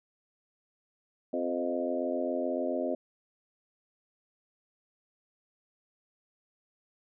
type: harmonic tone with a mistuned harmonic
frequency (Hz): 87.1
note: F2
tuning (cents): -4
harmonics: 3 / 4 / 5 / 6 / 7 / 8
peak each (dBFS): -34 / -36 / -39 / -36 / -33 / -43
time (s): 1.33-2.95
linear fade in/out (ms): 5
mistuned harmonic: 7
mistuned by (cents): +25
effects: none